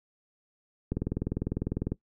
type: click train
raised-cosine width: 3 ms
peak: -16 dBFS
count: 21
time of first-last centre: 0.92-1.92 s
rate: 20 Hz
effects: noise-tail reverb RT60 0.1 s tail -19 dB re dry